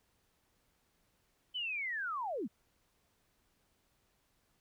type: linear sweep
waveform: sine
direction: down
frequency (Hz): 3069 to 164.5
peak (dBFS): -35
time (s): 1.54-2.48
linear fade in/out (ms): 20
effects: pink hiss -75 dBFS RMS until 4.6 s